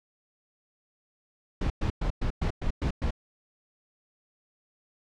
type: noise bursts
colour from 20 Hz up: brown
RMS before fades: -27 dBFS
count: 8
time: 1.61-3.108 s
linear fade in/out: 5 ms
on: 91 ms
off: 110 ms
effects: low-pass 5000 Hz 12 dB/octave